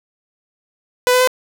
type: tone with pitch steps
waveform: sawtooth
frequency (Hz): 497.6 / 503.4 / 509.2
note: B4 / B4 / C5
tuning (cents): +13 / +33 / -47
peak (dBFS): -7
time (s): 1.07-1.274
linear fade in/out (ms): 0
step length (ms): 68
effects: none